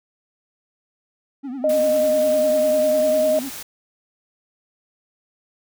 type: tone with vibrato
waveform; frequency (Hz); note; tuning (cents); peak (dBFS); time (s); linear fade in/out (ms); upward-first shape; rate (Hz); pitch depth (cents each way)
triangle; 261.6; C4; 0; -25; 1.43-3.5; 20; triangle; 10; 160
type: tone with pitch glide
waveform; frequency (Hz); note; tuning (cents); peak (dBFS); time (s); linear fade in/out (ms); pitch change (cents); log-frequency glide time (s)
sine; 614 to 619.3; D#5 to D#5; -23 to -8; -15; 1.64-3.39; 2; +15; 2.86-3.21
type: noise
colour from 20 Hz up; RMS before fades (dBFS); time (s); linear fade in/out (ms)
white; -34; 1.69-3.63; 5
effects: none